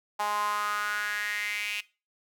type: tone with high-pass filter sweep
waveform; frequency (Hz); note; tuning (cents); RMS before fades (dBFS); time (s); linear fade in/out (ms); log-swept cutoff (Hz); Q
sawtooth; 207.7; G#3; 0; -31; 0.19-1.81; 10; 880 to 2600; 5.6
effects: noise-tail reverb RT60 0.3 s tail -19 dB re dry